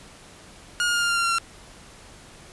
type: tone with pitch steps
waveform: sawtooth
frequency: 1432 / 1422.1 / 1412.3 / 1402.5 / 1392.8 / 1383.2 / 1373.7 / 1364.2 Hz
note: F6 / F6 / F6 / F6 / F6 / F6 / F6 / F6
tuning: +43 / +31 / +19 / +7 / -5 / -17 / -29 / -41 cents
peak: -17 dBFS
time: 0.8-1.384 s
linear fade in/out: 0 ms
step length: 73 ms
effects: pink hiss -47 dBFS RMS until 2.52 s + resampled to 24000 Hz